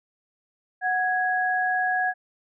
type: tone pair together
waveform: sine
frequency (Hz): 737.2 / 1661.2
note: F#5 / G#6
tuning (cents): -7 / 0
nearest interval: octave + major second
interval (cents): 1407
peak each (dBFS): -24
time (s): 0.81-2.14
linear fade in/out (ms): 50
effects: none